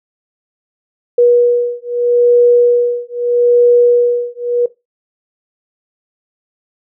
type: beating tone pair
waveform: sine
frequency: 482.3 / 483.09 Hz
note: B4 / B4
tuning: -41 / -38 cents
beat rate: 0.79 Hz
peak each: -11 dBFS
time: 1.18-4.66 s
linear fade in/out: 5 ms
effects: noise-tail reverb RT60 0.2 s tail -17 dB re dry